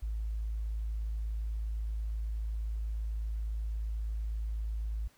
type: tone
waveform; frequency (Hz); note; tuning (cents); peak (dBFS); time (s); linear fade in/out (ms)
sine; 54.1; A1; -29; -31; 0.02-5.08; 10
effects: tanh soft clip ceiling -27 dBFS + pink hiss -65 dBFS RMS until 5.17 s